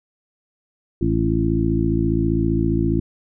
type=harmonic tone with a mistuned harmonic; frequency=55 Hz; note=A1; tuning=in tune; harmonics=1 / 2 / 3 / 4 / 5 / 6; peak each=-24 / -23 / -24 / -26 / -24 / -22 dBFS; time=1.01-3 s; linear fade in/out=5 ms; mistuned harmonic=6; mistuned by=+32 cents; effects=none